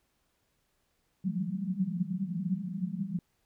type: band-pass noise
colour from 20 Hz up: pink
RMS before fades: -33 dBFS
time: 1.24-3.19 s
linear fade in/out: 2 ms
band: 170 to 200 Hz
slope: 96 dB/octave
effects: pink hiss -75 dBFS RMS until 3.45 s